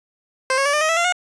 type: tone with pitch steps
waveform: 15% pulse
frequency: 523.3 / 547.7 / 573.3 / 600.1 / 628.1 / 657.4 / 688.1 / 720.2 Hz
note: C5 / C#5 / D5 / D5 / D#5 / E5 / F5 / F#5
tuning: 0 / -21 / -42 / +37 / +16 / -5 / -26 / -47 cents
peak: -10 dBFS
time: 0.5-1.124 s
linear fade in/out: 2 ms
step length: 78 ms
effects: resampled to 22050 Hz